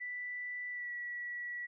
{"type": "tone with pitch glide", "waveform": "sine", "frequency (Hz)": [1975.5, 1939.3], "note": ["B6", "B6"], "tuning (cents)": [0, -32], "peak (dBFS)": -38, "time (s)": [0, 1.67], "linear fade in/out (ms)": 20, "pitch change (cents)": -32, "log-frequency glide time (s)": [0.7, 0.91], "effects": []}